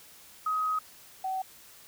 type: tone pair in turn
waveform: sine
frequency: 1262 / 758.3 Hz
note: D#6 / F#5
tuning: +24 / +42 cents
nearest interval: major sixth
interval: 882 cents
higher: first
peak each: -26 / -29 dBFS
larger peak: first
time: 0.46-0.79 / 1.24-1.42 s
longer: first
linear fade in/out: 5 ms
effects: white hiss -53 dBFS RMS until 1.87 s